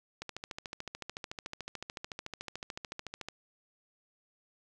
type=click train; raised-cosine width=0.2 ms; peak=-22 dBFS; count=43; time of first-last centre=0.22-3.286 s; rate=13.7 Hz; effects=none